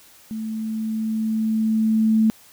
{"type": "tone with level ramp", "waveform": "sine", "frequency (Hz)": 220, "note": "A3", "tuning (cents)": 0, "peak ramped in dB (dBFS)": [-26, -13], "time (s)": [0.31, 2.3], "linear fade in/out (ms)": 0, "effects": ["white hiss -50 dBFS RMS until 2.52 s"]}